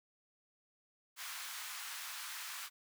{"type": "high-pass noise", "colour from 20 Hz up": "pink", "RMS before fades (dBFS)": -45, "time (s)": [1.16, 2.7], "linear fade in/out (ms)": 50, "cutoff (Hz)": 1100, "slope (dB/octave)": 24, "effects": []}